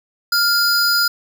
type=tone pair together; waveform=square; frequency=1400 / 4935 Hz; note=F6 / D#8; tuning=+4 / -15 cents; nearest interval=octave + minor seventh; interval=2181 cents; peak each=-17 dBFS; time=0.32-1.08 s; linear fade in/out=5 ms; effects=none